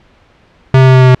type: tone with pitch steps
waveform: square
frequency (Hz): 131.8 / 130.97 / 130.14 / 129.31 / 128.49 / 127.68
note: C3 / C3 / C3 / C3 / C3 / C3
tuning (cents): +13 / +2 / -9 / -20 / -31 / -42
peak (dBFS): -3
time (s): 0.74-1.148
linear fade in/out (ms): 2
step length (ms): 68
effects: pink hiss -47 dBFS RMS until 1.2 s + low-pass 3000 Hz 12 dB/octave